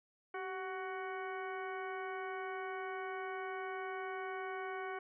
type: harmonic tone with a mistuned harmonic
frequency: 372.3 Hz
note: F#4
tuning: 11 cents sharp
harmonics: 1 / 2 / 3 / 4 / 5 / 6 / 8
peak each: -43 / -45 / -47 / -47 / -53 / -51 / -63 dBFS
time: 0.34-4.99 s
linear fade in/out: 5 ms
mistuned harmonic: 1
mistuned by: +58 cents
effects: none